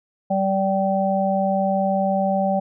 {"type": "harmonic tone", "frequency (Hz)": 193.7, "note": "G3", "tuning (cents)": -20, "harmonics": [1, 3, 4], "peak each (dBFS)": [-22, -22, -22], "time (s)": [0.3, 2.6], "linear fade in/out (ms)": 10, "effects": []}